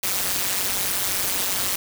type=noise with amplitude modulation; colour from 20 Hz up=white; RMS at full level=-20 dBFS; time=0.03-1.76 s; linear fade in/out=5 ms; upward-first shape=sine; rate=191 Hz; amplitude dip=95%; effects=none